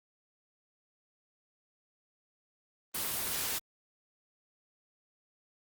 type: noise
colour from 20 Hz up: white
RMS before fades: -34 dBFS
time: 2.94-3.59 s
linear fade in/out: 10 ms
effects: Opus 24 kbps